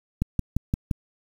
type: click train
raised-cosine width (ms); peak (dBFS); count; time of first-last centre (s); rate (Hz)
5; -10; 5; 0.22-0.912; 5.78
effects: 7-bit